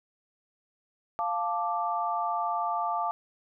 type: chord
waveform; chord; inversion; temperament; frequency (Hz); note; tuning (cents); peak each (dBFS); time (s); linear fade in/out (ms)
sine; D minor; first; equal; 698.5 / 880 / 1174.7; F5 / A5 / D6; 0 / 0 / 0; -31; 1.19-3.11; 0
effects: none